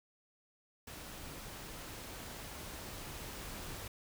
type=noise with level ramp; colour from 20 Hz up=pink; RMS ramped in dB=-48 to -45 dBFS; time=0.87-3.88 s; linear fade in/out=5 ms; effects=none